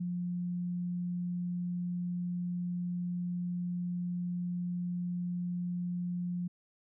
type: tone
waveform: sine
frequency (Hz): 176.8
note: F3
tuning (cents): +22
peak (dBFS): -32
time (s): 0-6.48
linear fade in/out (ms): 10
effects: none